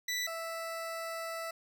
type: tone pair in turn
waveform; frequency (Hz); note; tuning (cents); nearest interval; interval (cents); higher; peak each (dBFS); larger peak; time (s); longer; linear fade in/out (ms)
20% pulse; 1975.5 / 659.2; B6 / E5; 0 / 0; octave + perfect fifth; 1900; first; -27 / -32; first; 0.08-0.27 / 0.27-1.51; second; 5
effects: none